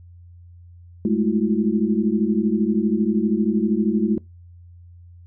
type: tone cluster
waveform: sine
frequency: 204.6 / 217.3 / 325.9 / 361.1 Hz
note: G#3 / A3 / E4 / F#4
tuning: -26 / -21 / -20 / -42 cents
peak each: -22 / -20 / -25 / -27 dBFS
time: 1.05-4.18 s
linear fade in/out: 2 ms
effects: noise-tail reverb RT60 0.2 s tail -24 dB re dry + added 87 Hz sine -42 dBFS peak until 5.26 s